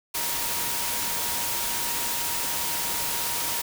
sine tone in noise, 943 Hz, A#5, 20 cents sharp, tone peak -37 dBFS, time 0.14-3.62 s, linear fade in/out 10 ms, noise white, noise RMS -28 dBFS, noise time 0.14-3.62 s, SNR -12 dB, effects none

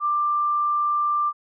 sine tone, 1184 Hz, D6, 14 cents sharp, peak -19 dBFS, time 0-1.33 s, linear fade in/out 50 ms, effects none

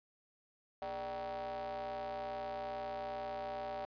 square ring-modulated tone, 88.9 Hz, F2, 31 cents sharp, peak -37 dBFS, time 0.82-3.85 s, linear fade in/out 0 ms, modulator 680 Hz, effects resampled to 11025 Hz

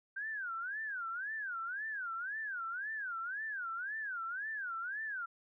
sine tone with vibrato, 1540 Hz, G6, 31 cents flat, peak -37 dBFS, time 0.16-5.26 s, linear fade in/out 10 ms, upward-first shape sine, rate 1.9 Hz, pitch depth 250 cents each way, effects none

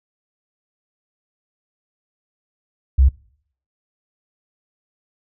sine tone, 66.3 Hz, C2, 23 cents sharp, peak -9 dBFS, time 2.98-3.09 s, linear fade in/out 10 ms, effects noise-tail reverb RT60 0.6 s tail -21 dB re dry

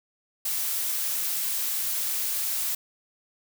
blue noise, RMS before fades -28 dBFS, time 0.45-2.75 s, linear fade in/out 5 ms, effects none

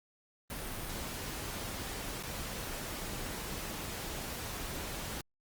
pink noise with dropouts, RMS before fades -40 dBFS, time 0.5-5.21 s, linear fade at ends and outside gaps 2 ms, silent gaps 2.228-2.235 s, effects Opus 32 kbps

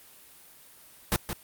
pink noise with echo, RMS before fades -24 dBFS, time 1.12-1.16 s, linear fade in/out 0 ms, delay 170 ms, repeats 1, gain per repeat -8 dB, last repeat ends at 1.33 s, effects white hiss -53 dBFS RMS until 1.43 s + Opus 32 kbps

